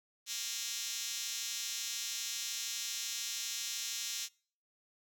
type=tone with high-pass filter; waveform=5% pulse; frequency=232.8 Hz; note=A#3; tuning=2 cents flat; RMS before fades=-39 dBFS; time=0.26-4.29 s; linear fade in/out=50 ms; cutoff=4600 Hz; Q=6.7; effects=noise-tail reverb RT60 0.5 s tail -26 dB re dry